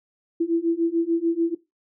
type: beating tone pair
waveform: sine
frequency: 330.5 / 337.3 Hz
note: E4 / E4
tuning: +5 / +40 cents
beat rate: 6.8 Hz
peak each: -23 / -22 dBFS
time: 0.4-1.55 s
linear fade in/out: 10 ms
effects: noise-tail reverb RT60 0.2 s tail -17 dB re dry